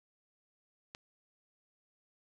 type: click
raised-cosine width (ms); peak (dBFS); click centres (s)
0.2; -27; 0.949
effects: none